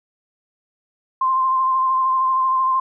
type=tone with vibrato; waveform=sine; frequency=1046.5 Hz; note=C6; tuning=in tune; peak=-15 dBFS; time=1.21-2.8 s; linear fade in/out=5 ms; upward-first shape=sine; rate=13 Hz; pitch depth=22 cents each way; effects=none